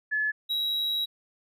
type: tone pair in turn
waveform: sine / triangle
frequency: 1717 / 3863 Hz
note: A6 / B7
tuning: -43 / -39 cents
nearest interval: octave + major second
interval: 1404 cents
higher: second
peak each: -24 dBFS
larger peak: neither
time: 0.11-0.32 / 0.49-1.06 s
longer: second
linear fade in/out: 20 ms
effects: none